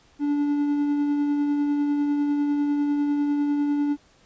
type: tone with tremolo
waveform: triangle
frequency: 290 Hz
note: D4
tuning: 22 cents flat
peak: -17 dBFS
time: 0.19-3.97 s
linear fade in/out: 50 ms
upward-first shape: triangle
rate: 10 Hz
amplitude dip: 30%
effects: pink hiss -58 dBFS RMS until 4.25 s + resampled to 16000 Hz